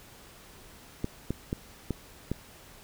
clicks, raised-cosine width 3 ms, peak -16 dBFS, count 5, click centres 1.044 / 1.306 / 1.529 / 1.907 / 2.316 s, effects pink hiss -52 dBFS RMS until 2.83 s

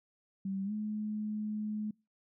sine tone with pitch glide, 193.8 to 212.6 Hz, G3 to G#3, -20 to +41 cents, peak -33 dBFS, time 0.45-1.91 s, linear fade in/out 5 ms, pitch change +161 cents, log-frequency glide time 0.64-0.72 s, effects noise-tail reverb RT60 0.3 s tail -26 dB re dry

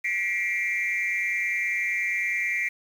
sine tone cluster, 1937 / 2126 / 2345 Hz, B6 / C7 / D7, -34 / +27 / -3 cents, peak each -27 dBFS, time 0.04-2.69 s, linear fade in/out 10 ms, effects tanh soft clip ceiling -19 dBFS + 8-bit

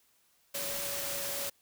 sine tone in noise, 563 Hz, C#5, 27 cents sharp, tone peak -42 dBFS, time 0.54-1.5 s, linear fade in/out 10 ms, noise white, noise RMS -36 dBFS, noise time 0.54-1.5 s, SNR -9 dB, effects white hiss -69 dBFS RMS until 1.61 s

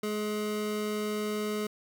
square tone pair together, 211.4 / 422.2 Hz, G#3 / G#4, +31 / +29 cents, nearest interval octave, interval 1198 cents, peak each -34 / -33 dBFS, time 0.03-1.67 s, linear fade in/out 5 ms, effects none

